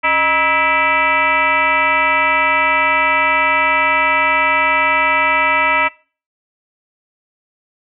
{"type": "tone with frequency modulation", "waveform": "sine", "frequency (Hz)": 1642, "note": "G#6", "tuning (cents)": -20, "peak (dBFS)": -11, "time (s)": [0.03, 5.89], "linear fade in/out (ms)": 20, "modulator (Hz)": 341, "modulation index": 2.7, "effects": ["noise-tail reverb RT60 0.4 s tail -23 dB re dry"]}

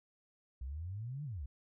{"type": "exponential two-way sweep", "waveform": "sine", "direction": "up then down", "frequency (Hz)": [60.8, 153.4, 60.8], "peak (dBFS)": -39, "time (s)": [0.61, 1.46], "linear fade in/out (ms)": 5, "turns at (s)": 1.24, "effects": []}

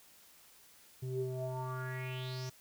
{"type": "tone with low-pass filter sweep", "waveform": "square", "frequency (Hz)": 128.5, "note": "C3", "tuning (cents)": -31, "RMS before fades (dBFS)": -39, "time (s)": [1.02, 2.5], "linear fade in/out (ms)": 10, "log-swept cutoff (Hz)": [270, 6100], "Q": 6.3, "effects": ["white hiss -61 dBFS RMS until 2.6 s"]}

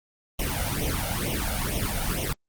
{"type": "noise with flanger", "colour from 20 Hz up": "pink", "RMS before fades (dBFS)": -27, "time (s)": [0.39, 2.33], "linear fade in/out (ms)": 5, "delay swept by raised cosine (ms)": [0.32, 1.42], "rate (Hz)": 2.2, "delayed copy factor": 0.95, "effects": ["Opus 32 kbps"]}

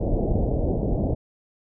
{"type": "low-pass noise", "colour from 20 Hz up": "pink", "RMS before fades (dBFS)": -23, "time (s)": [0, 1.15], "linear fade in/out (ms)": 10, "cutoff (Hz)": 680, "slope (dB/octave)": 48, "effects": []}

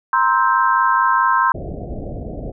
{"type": "chord", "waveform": "sine", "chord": "C dominant seventh", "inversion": "third", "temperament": "just", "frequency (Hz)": [941.9, 1046.5, 1308.1, 1569.8], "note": ["Bb5", "C6", "E6", "G6"], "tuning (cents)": [18, 0, -14, 2], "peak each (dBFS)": [-19, -15, -21, -20], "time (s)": [0.13, 1.52], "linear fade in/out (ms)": 2}
{"type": "low-pass noise", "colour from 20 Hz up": "pink", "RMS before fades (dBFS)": -28, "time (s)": [1.54, 2.52], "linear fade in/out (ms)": 10, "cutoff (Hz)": 720, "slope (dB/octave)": 96}
{"effects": []}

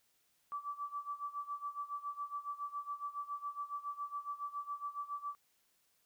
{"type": "tone with tremolo", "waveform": "sine", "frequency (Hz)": 1158, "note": "D6", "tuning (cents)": -25, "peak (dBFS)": -36, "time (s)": [0.52, 5.35], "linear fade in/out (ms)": 0, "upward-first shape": "sine", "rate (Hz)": 7.2, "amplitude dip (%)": 85, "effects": ["white hiss -75 dBFS RMS until 6.05 s"]}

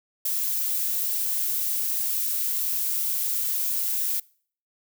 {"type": "noise", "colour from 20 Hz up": "violet", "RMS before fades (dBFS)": -26, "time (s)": [0.25, 4.2], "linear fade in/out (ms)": 5, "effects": ["noise-tail reverb RT60 0.5 s tail -24 dB re dry"]}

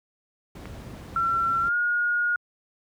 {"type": "noise", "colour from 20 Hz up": "brown", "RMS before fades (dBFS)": -35, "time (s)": [0.55, 1.69], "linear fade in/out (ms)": 5}
{"type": "click", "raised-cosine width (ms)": 0.5, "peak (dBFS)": -23, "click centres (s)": 0.656}
{"type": "tone with pitch glide", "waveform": "sine", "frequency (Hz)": [1355, 1435.6], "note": ["E6", "F6"], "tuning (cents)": [47, 47], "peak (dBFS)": -21, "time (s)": [1.16, 2.36], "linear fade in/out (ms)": 2, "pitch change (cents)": 100, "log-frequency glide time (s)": [1.61, 1.75]}
{"effects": ["high-pass 80 Hz 12 dB/octave"]}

